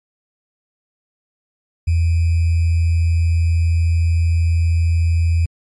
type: tone with sample-and-hold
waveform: sine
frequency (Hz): 83.5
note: E2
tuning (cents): +23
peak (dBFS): -12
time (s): 1.87-5.46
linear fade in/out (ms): 10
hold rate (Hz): 2450
effects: MP3 48 kbps